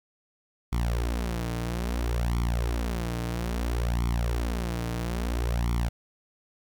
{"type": "tone with flanger", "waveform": "sawtooth", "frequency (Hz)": 58.6, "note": "A#1", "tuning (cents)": 10, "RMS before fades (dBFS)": -28, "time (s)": [0.72, 5.89], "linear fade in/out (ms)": 10, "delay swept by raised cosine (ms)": [0.89, 6.59], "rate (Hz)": 0.6, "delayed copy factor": 0.9, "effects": ["10-bit"]}